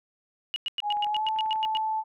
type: tone bursts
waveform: sine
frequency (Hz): 2888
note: F#7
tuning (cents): -43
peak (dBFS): -26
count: 11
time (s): 0.54-1.771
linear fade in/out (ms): 0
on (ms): 21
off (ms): 100
type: tone with pitch glide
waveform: sine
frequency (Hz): 830.6 to 873.9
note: G#5 to A5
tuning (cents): 0 to -12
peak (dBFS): -25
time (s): 0.82-2.04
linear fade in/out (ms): 50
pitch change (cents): +88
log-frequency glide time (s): 1.05-1.27
type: click train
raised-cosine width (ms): 0.5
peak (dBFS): -33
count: 9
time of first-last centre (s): 0.97-1.754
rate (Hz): 10.2
effects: none